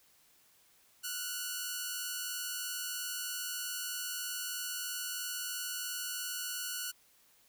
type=tone pair together; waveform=5% pulse; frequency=1396.9 / 1480 Hz; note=F6 / F#6; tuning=0 / 0 cents; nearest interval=minor second; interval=100 cents; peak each=-31 / -26 dBFS; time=1.03-6.92 s; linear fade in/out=20 ms; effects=white hiss -66 dBFS RMS until 7.48 s

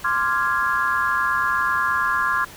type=chord; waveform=sine; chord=D half-diminished seventh; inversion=third; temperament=equal with one note detuned; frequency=1046.5 / 1174.7 / 1391.3 / 1661.2 Hz; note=C6 / D6 / F6 / Ab6; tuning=0 / 0 / -7 / 0 cents; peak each=-23 / -26 / -24 / -23 dBFS; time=0.04-2.45 s; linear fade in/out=10 ms; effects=pink hiss -41 dBFS RMS until 2.56 s

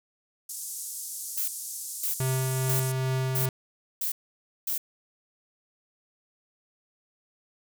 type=band-pass noise; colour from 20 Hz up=white; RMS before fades=-37 dBFS; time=0.49-2.92 s; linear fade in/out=5 ms; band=6200 to 12000 Hz; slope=24 dB/octave
type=noise bursts; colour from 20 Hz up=violet; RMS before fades=-29 dBFS; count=6; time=1.37-4.78 s; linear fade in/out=5 ms; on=110 ms; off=550 ms
type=tone with tremolo; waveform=square; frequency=130.81 Hz; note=C3; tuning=in tune; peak=-25 dBFS; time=2.2-3.49 s; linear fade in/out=2 ms; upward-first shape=triangle; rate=2.4 Hz; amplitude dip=25%
effects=none

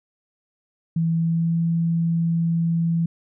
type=tone with pitch glide; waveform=sine; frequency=164.7 to 166.81 Hz; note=E3 to E3; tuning=-1 to +21 cents; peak=-18 dBFS; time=0.96-3.06 s; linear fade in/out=5 ms; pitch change=+22 cents; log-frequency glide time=1.11-1.58 s; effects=none

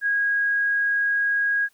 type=tone; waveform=sine; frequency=1643 Hz; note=G#6; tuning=19 cents flat; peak=-19 dBFS; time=0.01-1.69 s; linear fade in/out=50 ms; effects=white hiss -63 dBFS RMS until 1.73 s

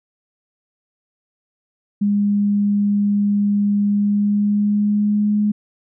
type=tone with pitch glide; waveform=sine; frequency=204 to 208.9 Hz; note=G#3 to G#3; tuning=-31 to +10 cents; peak=-14 dBFS; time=2.01-5.52 s; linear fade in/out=10 ms; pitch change=+41 cents; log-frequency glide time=3.85-5.41 s; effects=none

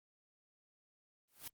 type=noise with exponential growth; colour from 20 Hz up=white; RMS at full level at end=-42 dBFS; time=1.28-1.48 s; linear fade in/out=5 ms; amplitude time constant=42 ms; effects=Opus 24 kbps

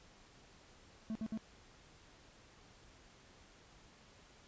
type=tone bursts; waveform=triangle; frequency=220 Hz; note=A3; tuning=in tune; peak=-35 dBFS; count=3; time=1.1-1.375 s; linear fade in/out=0 ms; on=53 ms; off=58 ms; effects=pink hiss -62 dBFS RMS until 4.47 s + resampled to 16000 Hz

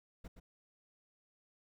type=noise with echo; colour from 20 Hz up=brown; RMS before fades=-45 dBFS; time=0.24-0.28 s; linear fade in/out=10 ms; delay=120 ms; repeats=1; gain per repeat=-8 dB; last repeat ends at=0.4 s; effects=none

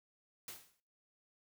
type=noise with exponential decay; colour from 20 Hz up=white; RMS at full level=-44 dBFS; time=0.48-0.8 s; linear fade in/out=1 ms; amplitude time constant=69 ms; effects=noise-tail reverb RT60 0.4 s tail -20 dB re dry

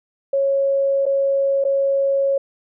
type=tone with dropouts; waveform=sine; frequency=550 Hz; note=C#5; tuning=14 cents flat; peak=-15 dBFS; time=0.33-2.38 s; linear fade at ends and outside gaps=5 ms; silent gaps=1.056-1.063 / 1.641-1.649 s; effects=none

